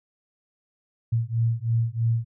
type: beating tone pair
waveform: sine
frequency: 113.7 / 116.8 Hz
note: A#2 / A#2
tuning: -43 / +4 cents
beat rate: 3.1 Hz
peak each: -24 dBFS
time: 1.12-2.25 s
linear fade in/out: 10 ms
effects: none